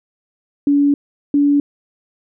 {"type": "tone pair in turn", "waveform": "sine", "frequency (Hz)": [285.4, 286.9], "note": ["D4", "D4"], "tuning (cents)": [-49, -40], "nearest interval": "unison", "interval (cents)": 9, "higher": "second", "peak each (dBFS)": [-10, -10], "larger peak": "neither", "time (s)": [[0.67, 0.94], [1.34, 1.6]], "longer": "first", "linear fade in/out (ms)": 2, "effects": []}